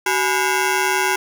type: ring-modulated tone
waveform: 15% pulse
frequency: 610 Hz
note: D#5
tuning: 34 cents flat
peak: -7 dBFS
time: 0.06-1.16 s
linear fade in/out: 5 ms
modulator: 232 Hz
effects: none